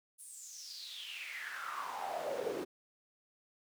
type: noise with high-pass filter sweep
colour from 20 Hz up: brown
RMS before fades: -42 dBFS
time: 0.18-2.65 s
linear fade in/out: 20 ms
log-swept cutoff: 10000 to 350 Hz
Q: 7.1
effects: none